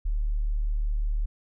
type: tone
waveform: sine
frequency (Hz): 37.27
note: D1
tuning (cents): +26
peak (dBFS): -23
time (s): 0.05-1.26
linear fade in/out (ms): 10
effects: none